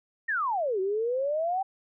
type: exponential two-way sweep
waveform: sine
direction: down then up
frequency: 1886 to 370 to 787 Hz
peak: -25 dBFS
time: 0.28-1.63 s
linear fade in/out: 10 ms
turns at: 0.8 s
effects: none